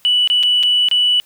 sine tone with dropouts, 2960 Hz, F#7, in tune, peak -10 dBFS, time 0.05-1.2 s, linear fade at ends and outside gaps 0 ms, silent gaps 0.275-0.3 / 0.429-0.434 / 0.629-0.634 / 0.886-0.913 s, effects tanh soft clip ceiling -6 dBFS + white hiss -52 dBFS RMS until 1.25 s

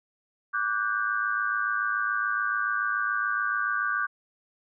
sine tone cluster, 1164 / 1471 / 1578 Hz, D6 / F#6 / G6, -16 / -11 / +11 cents, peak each -29 dBFS, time 0.53-4.07 s, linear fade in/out 20 ms, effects none

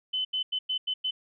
sine tone bursts at uneven times, 3033 Hz, F#7, 42 cents sharp, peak -26 dBFS, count 6, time 0.13-0.25 / 0.33-0.43 / 0.52-0.59 / 0.69-0.78 / 0.87-0.94 / 1.04-1.11 s, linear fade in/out 10 ms, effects none

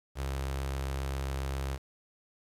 sawtooth tone with notch filter, 67.4 Hz, C#2, 48 cents flat, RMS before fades -34 dBFS, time 0.15-1.79 s, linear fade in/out 50 ms, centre 230 Hz, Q 1.5, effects resampled to 32000 Hz + 9-bit

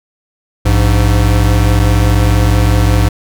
square tone pair together, 57.63 / 102.6 Hz, A#1 / G#2, -19 / -21 cents, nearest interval minor seventh, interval 998 cents, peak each -11 dBFS, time 0.65-3.09 s, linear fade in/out 10 ms, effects none

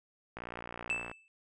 click train, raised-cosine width 0.5 ms, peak -26 dBFS, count 45, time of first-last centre 0.37-1.115 s, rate 59.1 Hz
triangle tone with exponential decay, 2637 Hz, E7, in tune, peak -26 dBFS, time 0.9-1.28 s, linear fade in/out 0 ms, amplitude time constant 82 ms
effects resampled to 22050 Hz

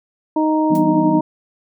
harmonic tone, 311.1 Hz, D#4, in tune, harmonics 1 / 2 / 3, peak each -15 / -22 / -20 dBFS, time 0.36-1.21 s, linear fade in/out 5 ms
sine chord, E minor seventh, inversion none, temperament equal with one note detuned, 164.81 / 196 / 246.9 / 299.7 Hz, E3 / G3 / B3 / D4, 0 / 0 / 0 / +35 cents, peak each -22 dBFS, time 0.7-1.21 s, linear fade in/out 10 ms
blue noise with exponential decay, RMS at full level -30 dBFS, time 0.75-0.86 s, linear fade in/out 2 ms, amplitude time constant 22 ms
effects none

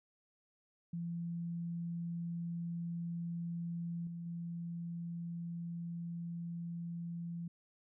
sine tone with level steps, 170 Hz, F3, 46 cents flat, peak -37 / -41 / -39 dBFS, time 0.93-7.48 s, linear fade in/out 5 ms, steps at 4.07 / 4.26 s, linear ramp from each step 2 ms, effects none

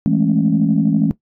sine chord, A major seventh, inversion second, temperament equal with one note detuned, 164.81 / 207.7 / 220 / 274.2 Hz, E3 / G#3 / A3 / C#4, 0 / 0 / 0 / -19 cents, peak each -17 dBFS, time 0.06-1.11 s, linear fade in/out 0 ms, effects noise-tail reverb RT60 0.1 s tail -17 dB re dry + tanh soft clip ceiling -4 dBFS

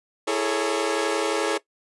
sawtooth chord, A major seventh, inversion second, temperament equal with one note detuned, 329.6 / 415.3 / 446.7 / 554.4 Hz, E4 / G#4 / A4 / C#5, 0 / 0 / +26 / 0 cents, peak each -25 / -23 / -23 / -24 dBFS, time 0.27-1.58 s, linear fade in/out 10 ms, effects noise-tail reverb RT60 0.1 s tail -18 dB re dry + resampled to 24000 Hz

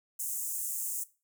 pink high-pass noise, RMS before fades -35 dBFS, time 0.19-1.04 s, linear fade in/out 10 ms, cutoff 6900 Hz, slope 48 dB/octave, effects noise-tail reverb RT60 0.3 s tail -18 dB re dry

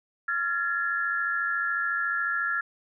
sine tone cluster, 1379 / 1691 / 1785 Hz, F6 / G#6 / A6, -22 / +31 / +24 cents, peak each -28 / -28 / -35 dBFS, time 0.28-2.61 s, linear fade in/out 5 ms, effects none

